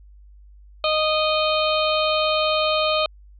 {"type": "harmonic tone with a mistuned harmonic", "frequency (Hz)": 619, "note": "D#5", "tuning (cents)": -9, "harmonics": [1, 2, 4, 5, 6, 7], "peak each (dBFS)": [-21, -24, -27, -28, -29, -29], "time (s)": [0.84, 3.06], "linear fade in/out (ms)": 2, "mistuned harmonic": 7, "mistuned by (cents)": -44, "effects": ["added 50 Hz sine -44 dBFS peak until 3.39 s"]}